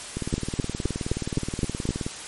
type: two click trains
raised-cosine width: 3 ms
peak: -15 / -10 dBFS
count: 37 / 7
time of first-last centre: 0.17-2.065 / 0.34-1.89 s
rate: 19 / 3.87 Hz
effects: white hiss -37 dBFS RMS until 2.27 s + MP3 48 kbps